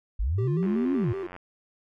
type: linear two-way sweep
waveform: sine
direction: up then down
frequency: 41.68 to 280.6 to 88.4 Hz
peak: -23 dBFS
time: 0.19-1.13 s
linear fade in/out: 10 ms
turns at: 0.94 s
type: tone with vibrato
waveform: triangle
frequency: 370 Hz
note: F#4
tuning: in tune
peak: -28 dBFS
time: 0.38-1.27 s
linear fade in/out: 5 ms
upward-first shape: square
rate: 5.3 Hz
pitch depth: 87 cents each way
type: click train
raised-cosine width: 0.5 ms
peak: -28 dBFS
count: 67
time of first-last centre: 0.63-1.364 s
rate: 89.9 Hz
effects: none